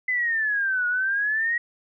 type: exponential two-way sweep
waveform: sine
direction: down then up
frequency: 2036 to 1445 to 1912 Hz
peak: -21 dBFS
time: 0.08-1.58 s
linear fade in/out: 5 ms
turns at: 0.87 s
effects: none